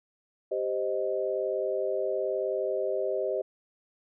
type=chord; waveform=sine; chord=C minor; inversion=second; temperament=equal; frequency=392 / 523.3 / 622.3 Hz; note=G4 / C5 / Eb5; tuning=0 / 0 / 0 cents; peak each=-31 dBFS; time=0.51-3.42 s; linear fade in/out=10 ms; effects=none